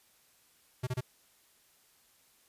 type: tone bursts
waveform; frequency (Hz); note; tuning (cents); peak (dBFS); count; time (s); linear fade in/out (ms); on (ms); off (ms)
square; 126.5; B2; +42; -31; 3; 0.83-1.009; 10; 41; 28
effects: white hiss -66 dBFS RMS until 2.48 s + resampled to 32000 Hz